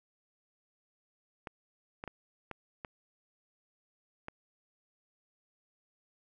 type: clicks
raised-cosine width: 0.5 ms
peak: -25 dBFS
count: 6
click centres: 1.472 / 2.039 / 2.077 / 2.513 / 2.848 / 4.284 s
effects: none